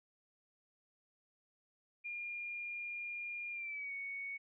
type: tone with pitch glide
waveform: sine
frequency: 2412 to 2225 Hz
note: D7 to C#7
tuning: +46 to +6 cents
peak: -40 dBFS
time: 2.04-4.38 s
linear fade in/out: 20 ms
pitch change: -140 cents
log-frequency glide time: 3.52-3.93 s
effects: none